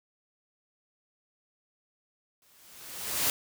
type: noise with exponential growth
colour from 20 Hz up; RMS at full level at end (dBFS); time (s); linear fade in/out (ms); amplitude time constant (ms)
white; -25; 2.42-3.3; 1; 190
effects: none